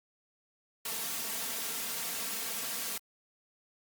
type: noise with comb filter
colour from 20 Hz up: white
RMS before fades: -36 dBFS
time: 0.85-2.98 s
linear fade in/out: 5 ms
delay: 4.4 ms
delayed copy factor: +0.85
effects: high-pass 100 Hz 12 dB/octave + Opus 48 kbps